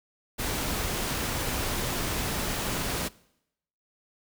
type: noise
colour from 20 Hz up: pink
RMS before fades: -30 dBFS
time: 0.38-3.09 s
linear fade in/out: 20 ms
effects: noise-tail reverb RT60 0.8 s tail -22 dB re dry